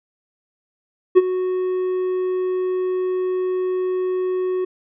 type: tone with ADSR envelope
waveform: triangle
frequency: 368.7 Hz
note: F#4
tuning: 6 cents flat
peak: -3 dBFS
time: 1.15-4.65 s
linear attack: 26 ms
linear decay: 32 ms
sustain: -14 dB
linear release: 8 ms
effects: resampled to 8000 Hz